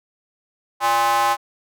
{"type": "tone with high-pass filter", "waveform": "square", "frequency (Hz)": 116.54, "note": "A#2", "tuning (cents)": 0, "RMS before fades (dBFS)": -18, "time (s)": [0.8, 1.37], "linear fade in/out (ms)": 50, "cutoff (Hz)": 910, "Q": 6.8, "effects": []}